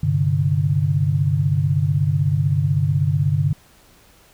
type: chord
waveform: sine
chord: G suspended fourth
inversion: none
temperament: equal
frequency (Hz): 98 / 130.81 / 146.83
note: G2 / C3 / D3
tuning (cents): 0 / 0 / 0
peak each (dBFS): -21 / -22 / -18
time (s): 0.03-3.53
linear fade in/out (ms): 5
effects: pink hiss -52 dBFS RMS until 4.33 s